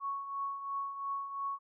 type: tone with tremolo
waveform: sine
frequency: 1108.7 Hz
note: C#6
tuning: in tune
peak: -32 dBFS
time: 0-1.59 s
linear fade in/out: 50 ms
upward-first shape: triangle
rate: 2.9 Hz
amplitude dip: 65%
effects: none